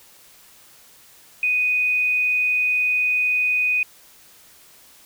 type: tone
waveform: sine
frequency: 2489 Hz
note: D#7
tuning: in tune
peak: -17 dBFS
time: 1.43-3.83 s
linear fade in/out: 2 ms
effects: white hiss -50 dBFS RMS until 5.05 s